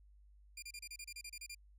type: tone bursts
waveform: 15% pulse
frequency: 2400 Hz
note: D7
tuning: 37 cents sharp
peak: -39 dBFS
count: 12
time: 0.57-1.548 s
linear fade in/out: 5 ms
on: 54 ms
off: 30 ms
effects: added 50 Hz sine -60 dBFS peak until 1.78 s